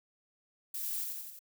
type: noise with echo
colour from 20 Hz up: violet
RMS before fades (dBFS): -38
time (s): 0.74-1.04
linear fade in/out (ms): 5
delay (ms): 88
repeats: 4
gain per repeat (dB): -3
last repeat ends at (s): 1.392
effects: none